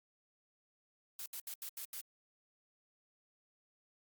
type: noise bursts at uneven times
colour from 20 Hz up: blue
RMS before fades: -44 dBFS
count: 6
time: 1.19-1.26 / 1.33-1.4 / 1.47-1.54 / 1.62-1.69 / 1.77-1.85 / 1.93-2.01 s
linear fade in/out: 2 ms
effects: Opus 48 kbps